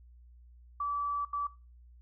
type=tone bursts at uneven times; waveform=sine; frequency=1154 Hz; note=D6; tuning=31 cents flat; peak=-30 dBFS; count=2; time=0.8-1.25 / 1.33-1.47 s; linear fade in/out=5 ms; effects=noise-tail reverb RT60 0.3 s tail -19 dB re dry + added 60 Hz sine -53 dBFS peak until 2.01 s